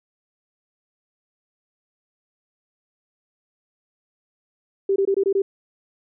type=tone bursts; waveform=sine; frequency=392 Hz; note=G4; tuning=in tune; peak=-16 dBFS; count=6; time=4.89-5.42 s; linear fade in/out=5 ms; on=70 ms; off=22 ms; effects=none